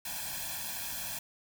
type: noise with comb filter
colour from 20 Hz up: white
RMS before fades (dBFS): -38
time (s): 0.05-1.19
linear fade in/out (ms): 5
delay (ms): 1.2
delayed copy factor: +0.95
effects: none